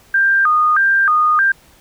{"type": "tone with vibrato", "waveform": "sine", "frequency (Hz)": 1396.9, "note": "F6", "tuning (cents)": 0, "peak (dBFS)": -10, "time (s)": [0.14, 1.52], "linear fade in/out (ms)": 5, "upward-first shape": "square", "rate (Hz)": 1.6, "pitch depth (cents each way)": 220, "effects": ["pink hiss -49 dBFS RMS until 1.8 s"]}